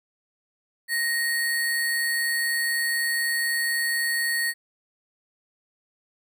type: tone with sample-and-hold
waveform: sine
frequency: 1872 Hz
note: A#6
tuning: 7 cents sharp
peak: -22 dBFS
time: 0.88-4.54 s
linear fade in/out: 50 ms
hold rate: 6300 Hz
effects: none